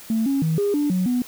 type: tone with pitch steps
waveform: sine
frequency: 222.8 / 274.7 / 160.3 / 406.8 / 292.7 / 183.7 / 247.1 Hz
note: A3 / C#4 / E3 / G#4 / D4 / F#3 / B3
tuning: +22 / -16 / -48 / -36 / -6 / -12 / +1 cents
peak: -17 dBFS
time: 0.1-1.22 s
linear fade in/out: 2 ms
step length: 160 ms
effects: tanh soft clip ceiling -14 dBFS + white hiss -42 dBFS RMS until 1.27 s